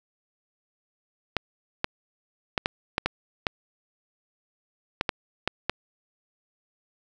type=clicks; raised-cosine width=0.3 ms; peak=-7 dBFS; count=11; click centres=1.367 / 1.844 / 2.578 / 2.659 / 2.981 / 3.06 / 3.468 / 5.011 / 5.092 / 5.476 / 5.696 s; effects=none